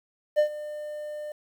triangle tone with ADSR envelope, 600 Hz, D5, 37 cents sharp, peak -14 dBFS, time 0.36-1.32 s, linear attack 29 ms, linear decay 95 ms, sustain -17 dB, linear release 3 ms, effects 9-bit

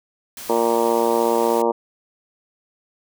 white noise, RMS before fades -35 dBFS, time 0.37-1.62 s, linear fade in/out 2 ms
harmonic tone, 116.54 Hz, A#2, in tune, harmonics 2 / 3 / 4 / 5 / 6 / 7 / 8 / 9 / 10, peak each -27 / -23 / -20 / -24 / -29 / -28 / -23 / -35 / -34 dBFS, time 0.49-1.72 s, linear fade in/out 10 ms
effects none

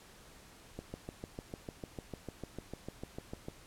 click train, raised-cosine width 2 ms, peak -27 dBFS, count 19, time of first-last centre 0.79-3.485 s, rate 6.68 Hz, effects pink hiss -57 dBFS RMS until 3.66 s + low-pass 12000 Hz 12 dB/octave

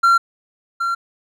triangle tone with echo, 1371 Hz, F6, 32 cents flat, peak -8 dBFS, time 0.03-0.18 s, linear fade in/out 10 ms, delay 770 ms, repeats 1, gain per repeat -8 dB, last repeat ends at 0.95 s, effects none

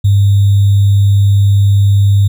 sine tone with sample-and-hold, 100 Hz, G2, 35 cents sharp, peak -5 dBFS, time 0.04-2.28 s, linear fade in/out 10 ms, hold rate 3675 Hz, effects none

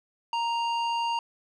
square tone with low-pass filter, 932.3 Hz, A#5, in tune, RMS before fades -28 dBFS, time 0.33-1.19 s, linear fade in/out 2 ms, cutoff 3800 Hz, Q 1.1, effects none

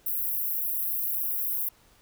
pink high-pass noise, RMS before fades -29 dBFS, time 0.06-1.69 s, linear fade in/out 5 ms, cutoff 12000 Hz, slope 48 dB/octave, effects pink hiss -60 dBFS RMS until 2.01 s

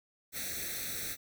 white noise with comb filter, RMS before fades -38 dBFS, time 0.32-1.17 s, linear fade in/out 50 ms, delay 0.5 ms, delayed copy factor +0.9, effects none

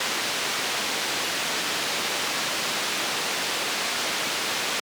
white low-pass noise, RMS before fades -27 dBFS, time 0-4.8 s, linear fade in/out 5 ms, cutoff 4600 Hz, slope 12 dB/octave, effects high-pass 200 Hz 12 dB/octave

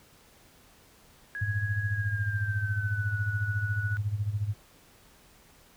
sine tone with pitch glide, 1661.2 to 1471.4 Hz, G#6 to F#6, 0 to -10 cents, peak -33 dBFS, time 1.35-3.97 s, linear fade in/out 0 ms, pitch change -210 cents, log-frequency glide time 1.9-3.14 s
sine tone with tremolo, 103.83 Hz, G#2, in tune, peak -24 dBFS, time 1.41-4.54 s, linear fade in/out 10 ms, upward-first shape sine, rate 14 Hz, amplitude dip 75%
effects pink hiss -58 dBFS RMS until 5.76 s

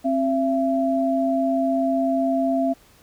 sine tone pair together, 266.2 / 674 Hz, C4 / E5, +30 / +38 cents, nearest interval octave + major third, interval 1608 cents, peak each -21 dBFS, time 0.04-2.74 s, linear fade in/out 20 ms, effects pink hiss -54 dBFS RMS until 3.02 s

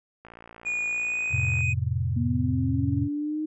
click train, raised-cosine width 0.5 ms, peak -30 dBFS, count 79, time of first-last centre 0.25-1.607 s, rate 57.5 Hz
triangle tone with pitch glide, 2451 to 2498 Hz, D#7 to D#7, -27 to +6 cents, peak -24 dBFS, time 0.65-1.74 s, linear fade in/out 20 ms, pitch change +33 cents, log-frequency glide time 0.88-1.29 s
sine chord, F major, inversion none, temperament equal, 87.31 / 110 / 130.81 Hz, F2 / A2 / C3, 0 / 0 / 0 cents, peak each -28 dBFS, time 1.3-3.09 s, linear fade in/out 50 ms
sine linear sweep, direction up, 235 to 311.1 Hz, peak -26 dBFS, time 2.16-3.46 s, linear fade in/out 10 ms
effects resampled to 24000 Hz

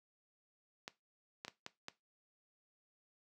clicks, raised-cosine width 0.2 ms, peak -26 dBFS, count 5, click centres 0.879 / 1.449 / 1.481 / 1.664 / 1.884 s, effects noise-tail reverb RT60 0.2 s tail -17 dB re dry + high-pass 150 Hz 12 dB/octave

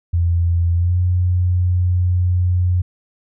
sine tone with pitch glide, 85.5 to 90.01 Hz, F2 to F#2, -36 to -47 cents, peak -13 dBFS, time 0.13-2.82 s, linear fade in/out 10 ms, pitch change +89 cents, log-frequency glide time 0.74-0.98 s, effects none

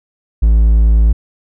triangle tone, 55 Hz, A1, in tune, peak -4 dBFS, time 0.42-1.13 s, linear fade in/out 10 ms, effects none

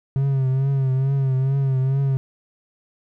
triangle tone with vibrato, 134.3 Hz, C3, 46 cents sharp, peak -15 dBFS, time 0.16-2.17 s, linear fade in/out 0 ms, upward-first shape triangle, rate 2.3 Hz, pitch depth 62 cents each way, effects none

